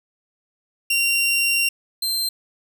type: tone pair in turn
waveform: sawtooth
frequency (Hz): 2761 / 4137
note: F7 / C8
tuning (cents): -20 / -20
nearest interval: perfect fifth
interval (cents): 700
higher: second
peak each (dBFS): -14 / -18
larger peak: first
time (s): 0.9-1.69 / 2.02-2.29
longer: first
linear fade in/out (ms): 5
effects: none